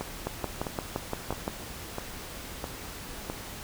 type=two click trains; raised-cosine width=1 ms; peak=-18 / -15 dBFS; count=6 / 8; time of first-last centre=0.01-3.299 / 0.27-1.479 s; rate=1.52 / 5.79 Hz; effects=pink hiss -41 dBFS RMS until 3.63 s